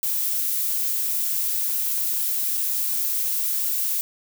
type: noise with dropouts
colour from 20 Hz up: violet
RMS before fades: -24 dBFS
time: 0.03-4.01 s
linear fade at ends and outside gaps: 0 ms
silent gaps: 2.572-2.576 s
effects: none